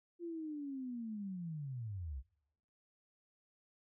sine linear sweep, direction down, 349.2 to 58.27 Hz, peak -40 dBFS, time 0.19-2.23 s, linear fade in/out 50 ms, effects noise-tail reverb RT60 0.9 s tail -26 dB re dry

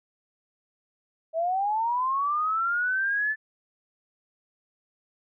sine linear sweep, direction up, 634 to 1757 Hz, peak -23 dBFS, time 1.33-3.36 s, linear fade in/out 50 ms, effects none

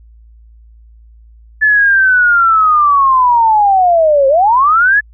sine linear two-way sweep, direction down then up, 1739 to 528 to 1739 Hz, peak -6 dBFS, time 1.61-5.01 s, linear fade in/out 20 ms, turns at 4.28 s, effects added 56 Hz sine -38 dBFS peak until 5.13 s

